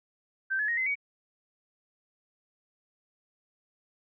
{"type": "tone with pitch steps", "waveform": "sine", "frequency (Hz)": [1557, 1707.8, 1873.1, 2054, 2253], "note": ["G6", "G#6", "A#6", "C7", "C#7"], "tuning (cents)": [-12, 48, 8, -33, 28], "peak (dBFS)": -26, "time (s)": [0.5, 0.955], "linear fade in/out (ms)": 20, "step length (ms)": 91, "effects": []}